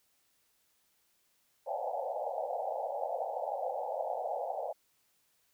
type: band-pass noise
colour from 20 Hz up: white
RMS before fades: -36 dBFS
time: 1.66-4.73 s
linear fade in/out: 20 ms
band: 500 to 840 Hz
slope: 96 dB/octave
effects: white hiss -73 dBFS RMS until 5.53 s